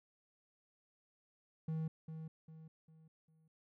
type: tone with echo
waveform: triangle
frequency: 159.3 Hz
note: D#3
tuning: 41 cents sharp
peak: -34 dBFS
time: 1.68-1.88 s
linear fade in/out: 5 ms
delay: 400 ms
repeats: 4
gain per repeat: -8 dB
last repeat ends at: 3.48 s
effects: none